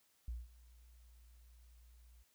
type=tone with ADSR envelope; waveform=sine; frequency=59.1 Hz; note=A#1; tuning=24 cents sharp; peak=-38 dBFS; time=0.28-2.24 s; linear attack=3 ms; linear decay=190 ms; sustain=-21 dB; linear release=25 ms; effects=white hiss -74 dBFS RMS until 2.34 s